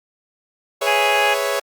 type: chord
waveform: sawtooth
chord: C# minor seventh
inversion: second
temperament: equal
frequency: 415.3 / 493.9 / 554.4 / 659.3 Hz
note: G#4 / B4 / C#5 / E5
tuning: 0 / 0 / 0 / 0 cents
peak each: -22 / -23 / -18 / -23 dBFS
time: 0.81-1.6 s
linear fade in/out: 10 ms
type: harmonic tone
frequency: 415.3 Hz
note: G#4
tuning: in tune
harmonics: 1 / 2 / 3 / 4 / 5 / 6 / 7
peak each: -32 / -21 / -32 / -23 / -28 / -22 / -25 dBFS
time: 0.86-1.35 s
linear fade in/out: 20 ms
effects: Opus 48 kbps